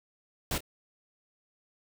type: noise with echo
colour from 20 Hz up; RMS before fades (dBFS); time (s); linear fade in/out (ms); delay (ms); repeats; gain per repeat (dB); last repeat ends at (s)
pink; -31; 0.51-0.58; 2; 26; 1; -14; 0.606
effects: none